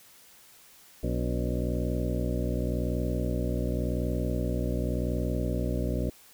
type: harmonic tone with a mistuned harmonic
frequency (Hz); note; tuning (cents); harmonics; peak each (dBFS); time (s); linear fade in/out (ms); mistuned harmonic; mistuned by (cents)
60.9; B1; -24; 1 / 2 / 3 / 4 / 5 / 6 / 8 / 9 / 10; -30 / -33 / -35 / -36 / -37 / -38 / -39 / -40 / -40; 1.03-6.1; 5; 5; -100
effects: white hiss -55 dBFS RMS until 6.33 s